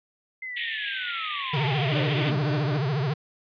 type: linear sweep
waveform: sine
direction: down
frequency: 2081 to 130.4 Hz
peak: -32 dBFS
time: 0.42-2.42 s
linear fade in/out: 5 ms
type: band-pass noise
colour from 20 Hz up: white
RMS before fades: -33 dBFS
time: 0.56-2.31 s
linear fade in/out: 10 ms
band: 1800 to 3600 Hz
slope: 96 dB/octave
type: tone with vibrato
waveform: square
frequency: 140 Hz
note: C#3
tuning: 18 cents sharp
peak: -24 dBFS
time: 1.53-3.14 s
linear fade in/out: 10 ms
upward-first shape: triangle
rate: 14 Hz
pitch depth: 240 cents each way
type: tone with tremolo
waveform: 30% pulse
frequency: 301.4 Hz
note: D4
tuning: 45 cents sharp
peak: -26 dBFS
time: 1.92-2.77 s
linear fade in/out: 0 ms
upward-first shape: sine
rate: 3.7 Hz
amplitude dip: 50%
effects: resampled to 11025 Hz